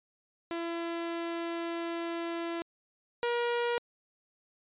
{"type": "tone pair in turn", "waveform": "sawtooth", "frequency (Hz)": [337, 476.6], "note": ["E4", "A#4"], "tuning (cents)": [38, 38], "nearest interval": "tritone", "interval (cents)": 600, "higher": "second", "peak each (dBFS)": [-29, -24], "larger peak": "second", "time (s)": [[0.51, 2.62], [3.23, 3.78]], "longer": "first", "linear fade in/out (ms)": 0, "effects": ["resampled to 8000 Hz"]}